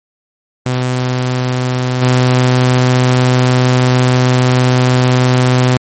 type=tone with level steps; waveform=sawtooth; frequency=126.4 Hz; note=B2; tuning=41 cents sharp; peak=-9 / -4 dBFS; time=0.66-5.77 s; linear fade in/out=2 ms; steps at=2.01 s; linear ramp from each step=20 ms; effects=MP3 32 kbps